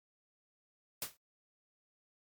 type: noise with exponential decay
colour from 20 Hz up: white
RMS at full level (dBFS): -34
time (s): 1.02-1.17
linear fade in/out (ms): 2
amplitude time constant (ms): 31
effects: MP3 96 kbps